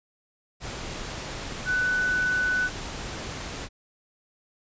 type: tone in noise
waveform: sine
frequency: 1493 Hz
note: F#6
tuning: 15 cents sharp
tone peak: -22 dBFS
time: 1.65-2.7 s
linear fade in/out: 50 ms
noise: pink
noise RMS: -35 dBFS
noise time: 0.6-3.69 s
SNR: +10 dB
effects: resampled to 16000 Hz